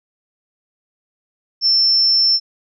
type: tone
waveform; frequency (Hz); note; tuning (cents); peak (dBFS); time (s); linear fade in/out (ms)
sine; 5360; E8; +28; -11; 1.61-2.4; 50
effects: none